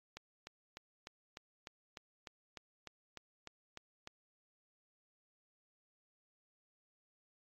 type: click train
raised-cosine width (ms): 0.2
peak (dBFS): -29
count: 14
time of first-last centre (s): 0.17-4.074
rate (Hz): 3.33
effects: AAC 32 kbps